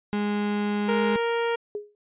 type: tone with pitch glide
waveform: 35% pulse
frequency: 206.7 to 208.5 Hz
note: G#3 to G#3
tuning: -8 to +7 cents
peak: -22 dBFS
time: 0.13-1.16 s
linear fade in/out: 0 ms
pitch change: +15 cents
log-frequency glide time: 0.89-0.95 s
type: harmonic tone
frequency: 466.2 Hz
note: A#4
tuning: in tune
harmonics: 1 / 2 / 3 / 4 / 5 / 6 / 7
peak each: -24 / -30 / -34 / -36 / -38 / -40 / -41 dBFS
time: 0.88-1.56 s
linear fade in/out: 10 ms
type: tone with exponential decay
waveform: sine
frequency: 415.3 Hz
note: G#4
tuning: in tune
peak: -25 dBFS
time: 1.75-1.95 s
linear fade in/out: 1 ms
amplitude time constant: 42 ms
effects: resampled to 8000 Hz